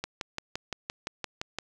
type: click train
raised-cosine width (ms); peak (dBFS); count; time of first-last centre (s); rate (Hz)
0.2; -15; 10; 0.04-1.586; 5.82
effects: none